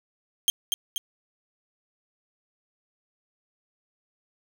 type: tone with echo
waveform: sawtooth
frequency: 3186 Hz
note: G7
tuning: 27 cents sharp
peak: -15 dBFS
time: 0.48-0.5 s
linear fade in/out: 0 ms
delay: 240 ms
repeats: 2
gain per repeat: -4 dB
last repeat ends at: 0.98 s
effects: none